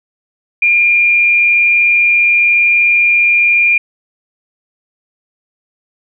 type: tone with frequency modulation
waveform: sine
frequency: 2407 Hz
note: D7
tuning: 42 cents sharp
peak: -7 dBFS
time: 0.62-3.78 s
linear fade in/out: 5 ms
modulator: 137 Hz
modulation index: 0.31
effects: none